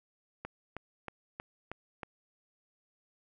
click train, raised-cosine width 0.5 ms, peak -24 dBFS, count 6, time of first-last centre 0.45-2.032 s, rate 3.16 Hz, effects none

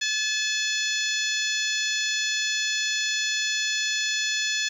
harmonic tone, 861 Hz, A5, 38 cents flat, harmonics 2 / 3 / 4 / 5 / 6 / 7 / 8, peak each -29 / -31 / -29 / -33 / -34 / -34 / -34 dBFS, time 0.01-4.69 s, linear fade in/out 10 ms, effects 9-bit

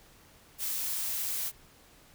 blue noise, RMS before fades -33 dBFS, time 0.58-1.52 s, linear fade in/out 50 ms, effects pink hiss -58 dBFS RMS until 2.14 s

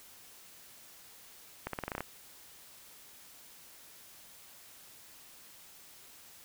accelerating click train, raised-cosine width 0.5 ms, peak -20 dBFS, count 9, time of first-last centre 1.67-2.006 s, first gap 63 ms, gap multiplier 0.88, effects white hiss -55 dBFS RMS until 6.44 s

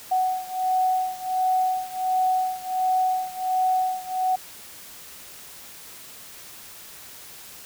sine beating tone pair, 744 / 745.4 Hz, F#5 / F#5, +9 / +13 cents, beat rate 1.4 Hz, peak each -23 / -25 dBFS, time 0.11-4.36 s, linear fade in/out 10 ms, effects white hiss -43 dBFS RMS until 7.65 s

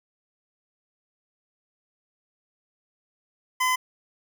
25% pulse tone, 1018 Hz, C6, 48 cents flat, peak -17 dBFS, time 3.6-3.76 s, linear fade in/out 10 ms, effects none

